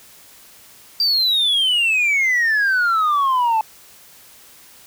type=exponential sweep; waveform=sine; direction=down; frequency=4743 to 864 Hz; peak=-12 dBFS; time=1-3.61 s; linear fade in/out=2 ms; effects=tanh soft clip ceiling -13 dBFS + white hiss -46 dBFS RMS until 4.86 s